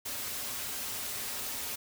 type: noise with comb filter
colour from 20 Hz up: white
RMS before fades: -37 dBFS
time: 0.05-1.76 s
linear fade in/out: 10 ms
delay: 6 ms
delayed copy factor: -0.6
effects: none